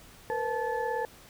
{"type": "tone cluster", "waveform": "sine", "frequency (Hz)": [465.6, 503, 873, 1733], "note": ["A#4", "B4", "A5", "A6"], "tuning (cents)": [-2, 32, -14, -27], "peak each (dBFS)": [-33, -34, -32, -38], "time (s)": [0.3, 1.05], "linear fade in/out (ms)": 0, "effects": ["pink hiss -53 dBFS RMS until 1.29 s"]}